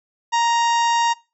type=harmonic tone with a mistuned harmonic; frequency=935 Hz; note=A#5; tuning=5 cents sharp; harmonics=1 / 2 / 3 / 4 / 5 / 6 / 7 / 8; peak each=-16 / -27 / -29 / -31 / -38 / -32 / -35 / -38 dBFS; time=0.32-1.14 s; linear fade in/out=20 ms; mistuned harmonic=8; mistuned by=-20 cents; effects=noise-tail reverb RT60 0.3 s tail -23 dB re dry